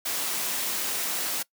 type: noise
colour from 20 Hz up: white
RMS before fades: -29 dBFS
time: 0.05-1.43 s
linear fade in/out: 10 ms
effects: noise-tail reverb RT60 0.1 s tail -22 dB re dry + high-pass 200 Hz 12 dB/octave